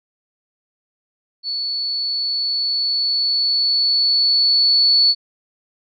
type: tone with level ramp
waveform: sine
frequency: 4435 Hz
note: C#8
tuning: in tune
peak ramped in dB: -21 to -10 dBFS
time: 1.43-5.15 s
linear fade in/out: 50 ms
effects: none